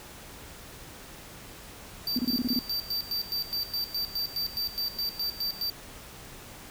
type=tone with tremolo; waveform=square; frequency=4657 Hz; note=D8; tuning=15 cents flat; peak=-28 dBFS; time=2.07-5.7 s; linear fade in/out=2 ms; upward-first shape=square; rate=4.8 Hz; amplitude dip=80%
type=tone bursts; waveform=sine; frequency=246.9 Hz; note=B3; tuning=in tune; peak=-24 dBFS; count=8; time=2.16-2.59 s; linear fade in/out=2 ms; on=31 ms; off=26 ms
effects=pink hiss -46 dBFS RMS until 6.7 s